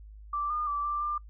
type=tone with pitch steps; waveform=sine; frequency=1171 / 1214 / 1162 / 1178 / 1192 Hz; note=D6 / D#6 / D6 / D6 / D6; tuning=-5 / -43 / -19 / +5 / +25 cents; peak=-28 dBFS; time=0.33-1.18 s; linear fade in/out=5 ms; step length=170 ms; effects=noise-tail reverb RT60 0.1 s tail -26 dB re dry + added 52 Hz sine -45 dBFS peak until 1.29 s